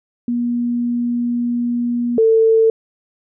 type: tone pair in turn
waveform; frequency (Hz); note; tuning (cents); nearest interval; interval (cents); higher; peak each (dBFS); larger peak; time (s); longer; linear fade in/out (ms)
sine; 240 / 447.1; B3 / A4; -49 / +28; major seventh; 1077; second; -16 / -9; second; 0.28-2.18 / 2.18-2.7; first; 2
effects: none